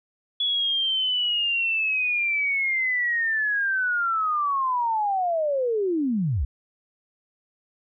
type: linear sweep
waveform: sine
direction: down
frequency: 3400 to 53.2 Hz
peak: -21 dBFS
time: 0.4-6.45 s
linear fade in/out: 5 ms
effects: none